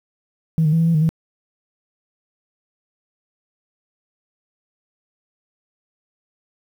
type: tone with pitch steps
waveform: sine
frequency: 160.9 / 152.8 / 163.7 / 164.7 / 166.8 / 153.9 / 161.6 Hz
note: E3 / D#3 / E3 / E3 / E3 / D#3 / E3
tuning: -42 / -31 / -12 / -1 / +21 / -19 / -34 cents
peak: -12 dBFS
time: 0.58-1.091 s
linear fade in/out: 0 ms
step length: 73 ms
effects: tanh soft clip ceiling -9 dBFS + 8-bit